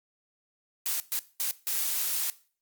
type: noise bursts at uneven times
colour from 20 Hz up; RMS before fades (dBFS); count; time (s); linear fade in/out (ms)
blue; -29; 4; 0.86-1 / 1.12-1.19 / 1.4-1.51 / 1.67-2.3; 0
effects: noise-tail reverb RT60 0.4 s tail -18 dB re dry + Opus 48 kbps